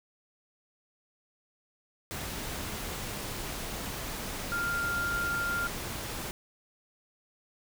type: tone in noise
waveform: sine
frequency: 1396.9 Hz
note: F6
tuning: in tune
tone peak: -29 dBFS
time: 4.52-5.67 s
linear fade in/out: 0 ms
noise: pink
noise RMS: -37 dBFS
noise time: 2.11-6.31 s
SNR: +5 dB
effects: none